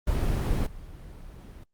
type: noise with level steps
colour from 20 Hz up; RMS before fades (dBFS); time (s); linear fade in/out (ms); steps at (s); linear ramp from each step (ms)
brown; -25 / -43; 0.07-1.64; 5; 0.66; 10
effects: Opus 24 kbps